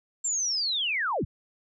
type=linear sweep; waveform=sine; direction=down; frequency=7459 to 38.89 Hz; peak=-25 dBFS; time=0.24-1.25 s; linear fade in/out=10 ms; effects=none